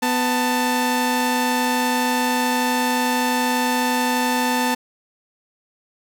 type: tone pair together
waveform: sawtooth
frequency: 248.9 / 887 Hz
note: B3 / A5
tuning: +14 / +14 cents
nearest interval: octave + minor seventh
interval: 2200 cents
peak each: -17 dBFS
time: 0.02-4.75 s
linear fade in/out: 10 ms
effects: none